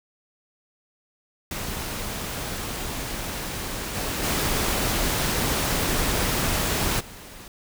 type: noise with level steps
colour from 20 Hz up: pink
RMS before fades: -31 / -28 / -24 / -42 dBFS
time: 1.51-7.48 s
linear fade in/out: 2 ms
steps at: 3.94 / 4.22 / 6.99 s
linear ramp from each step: 20 ms
effects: none